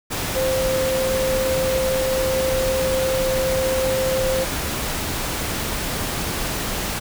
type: tone in noise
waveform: sine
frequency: 523.3 Hz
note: C5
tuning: in tune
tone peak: -19 dBFS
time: 0.35-4.45 s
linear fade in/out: 20 ms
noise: pink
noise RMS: -25 dBFS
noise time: 0.1-7 s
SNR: +3 dB
effects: none